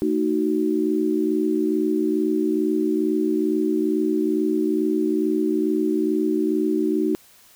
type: chord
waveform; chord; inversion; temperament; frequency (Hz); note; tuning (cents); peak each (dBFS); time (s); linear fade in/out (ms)
sine; D# diminished; second; just; 224 / 311.1 / 373.4; A3 / D#4 / F#4; +31 / 0 / +16; -26 / -21 / -23; 0.02-7.15; 0
effects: white hiss -52 dBFS RMS until 7.55 s